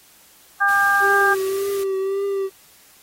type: harmonic tone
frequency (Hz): 399.6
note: G4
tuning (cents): +33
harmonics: 2 / 3 / 4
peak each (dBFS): -21 / -20 / -16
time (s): 0.6-1.35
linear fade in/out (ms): 20
type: band-stop noise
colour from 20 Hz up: white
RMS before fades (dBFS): -36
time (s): 0.68-1.84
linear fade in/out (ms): 10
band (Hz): 770 to 1300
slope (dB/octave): 96
type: tone with vibrato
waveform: triangle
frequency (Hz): 390.6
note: G4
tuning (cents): -6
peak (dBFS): -18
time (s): 1-2.5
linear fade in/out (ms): 50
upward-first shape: triangle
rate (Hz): 1.8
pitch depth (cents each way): 41
effects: white hiss -51 dBFS RMS until 3.02 s + AAC 48 kbps